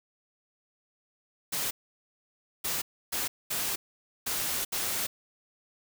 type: noise bursts at uneven times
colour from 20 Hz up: white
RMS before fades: -31 dBFS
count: 6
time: 1.52-1.71 / 2.64-2.82 / 3.12-3.28 / 3.5-3.76 / 4.26-4.65 / 4.72-5.07 s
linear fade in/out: 10 ms
effects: none